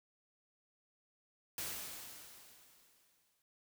white noise with exponential decay, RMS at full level -40 dBFS, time 1.58-3.42 s, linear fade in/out 1 ms, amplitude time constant 400 ms, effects none

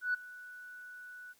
sine tone with ADSR envelope, 1480 Hz, F#6, in tune, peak -26 dBFS, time 0.01-1.34 s, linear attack 130 ms, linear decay 11 ms, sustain -20 dB, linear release 29 ms, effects tanh soft clip ceiling -24 dBFS + white hiss -68 dBFS RMS until 1.39 s

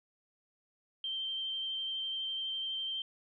sine tone with vibrato, 3136 Hz, G7, in tune, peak -34 dBFS, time 1.04-3.02 s, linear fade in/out 2 ms, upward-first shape sine, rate 12 Hz, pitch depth 11 cents each way, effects none

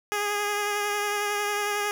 10% pulse tone with vibrato, 412.5 Hz, G#4, 12 cents flat, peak -17 dBFS, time 0.12-1.91 s, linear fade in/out 0 ms, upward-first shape triangle, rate 11 Hz, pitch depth 23 cents each way, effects none

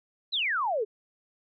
sine exponential sweep, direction down, 4176 to 396.7 Hz, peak -25 dBFS, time 0.32-0.85 s, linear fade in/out 20 ms, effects none

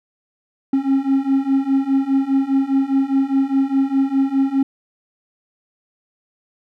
triangle beating tone pair, 268.2 / 273.1 Hz, C4 / C#4, +43 / -26 cents, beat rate 4.9 Hz, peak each -17 / -15 dBFS, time 0.73-4.63 s, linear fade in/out 5 ms, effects none

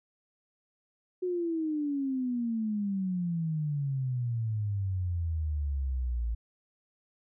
sine exponential sweep, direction down, 368.7 to 55.7 Hz, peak -28 dBFS, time 1.22-6.35 s, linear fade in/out 10 ms, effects none

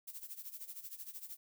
violet noise with tremolo, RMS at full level -45 dBFS, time 0.07-1.37 s, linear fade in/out 10 ms, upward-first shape sine, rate 13 Hz, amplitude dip 80%, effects none

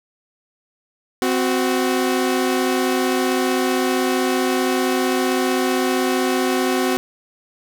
sawtooth tone pair together, 258.5 / 370 Hz, C4 / F#4, -21 / 0 cents, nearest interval tritone, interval 621 cents, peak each -16 dBFS, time 1.22-6.97 s, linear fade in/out 0 ms, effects none

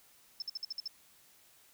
sine tone bursts, 5274 Hz, E8, in tune, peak -35 dBFS, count 7, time 0.4-0.877 s, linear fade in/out 2 ms, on 21 ms, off 55 ms, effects white hiss -63 dBFS RMS until 1.73 s

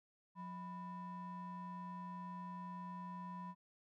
triangle ring-modulated tone, 406 Hz, G#4, 39 cents flat, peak -40 dBFS, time 0.35-3.55 s, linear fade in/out 50 ms, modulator 585 Hz, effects none

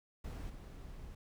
brown noise with level steps, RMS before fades -43 / -49 dBFS, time 0.24-1.15 s, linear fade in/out 5 ms, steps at 0.49 s, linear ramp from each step 10 ms, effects none

